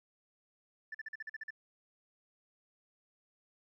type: tone bursts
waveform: sine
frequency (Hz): 1760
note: A6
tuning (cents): 0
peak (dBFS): -38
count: 9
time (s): 0.92-1.506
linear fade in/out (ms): 5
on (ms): 26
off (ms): 44
effects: tanh soft clip ceiling -37 dBFS + 13-bit